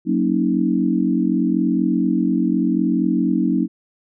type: chord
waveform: sine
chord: D# minor seventh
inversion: first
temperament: equal with one note detuned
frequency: 185 / 233.1 / 277.2 / 318 Hz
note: F#3 / A#3 / C#4 / D#4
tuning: 0 / 0 / 0 / +38 cents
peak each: -21 dBFS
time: 0.05-3.68 s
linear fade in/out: 50 ms
effects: none